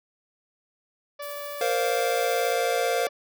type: harmonic tone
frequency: 579 Hz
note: D5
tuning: 25 cents flat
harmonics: 1 / 2 / 3 / 4 / 5 / 6 / 7 / 8 / 9 / 10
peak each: -35 / -40 / -45 / -47 / -53 / -50 / -56 / -53 / -55 / -60 dBFS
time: 1.19-3.09 s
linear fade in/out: 10 ms
type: noise with tremolo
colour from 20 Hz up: violet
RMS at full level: -40 dBFS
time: 1.22-2.53 s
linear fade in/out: 5 ms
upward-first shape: sine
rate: 14 Hz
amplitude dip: 30%
type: chord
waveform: square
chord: Bb suspended second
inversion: none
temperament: just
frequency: 466.2 / 524.4 / 699.2 Hz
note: Bb4 / C5 / F5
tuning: 0 / +4 / +2 cents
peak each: -28 dBFS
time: 1.61-3.07 s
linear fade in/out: 2 ms
effects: none